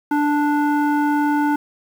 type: tone with low-pass filter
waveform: square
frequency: 293.7 Hz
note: D4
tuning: in tune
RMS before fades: -18 dBFS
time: 0.11-1.56 s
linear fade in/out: 5 ms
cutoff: 1200 Hz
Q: 4.1
effects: 7-bit